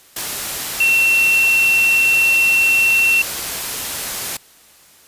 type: tone in noise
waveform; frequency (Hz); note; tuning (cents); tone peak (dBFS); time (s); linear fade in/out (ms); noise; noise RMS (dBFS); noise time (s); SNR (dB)
sine; 2710; E7; +47; -11; 0.8-3.22; 5; white; -24; 0.16-4.37; +10
effects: white hiss -48 dBFS RMS until 5.07 s + resampled to 32000 Hz